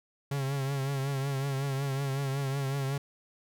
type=tone with vibrato; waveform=45% pulse; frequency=137.2 Hz; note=C#3; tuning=17 cents flat; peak=-29 dBFS; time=0.31-2.98 s; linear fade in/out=5 ms; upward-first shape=triangle; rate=5.4 Hz; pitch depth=61 cents each way; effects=none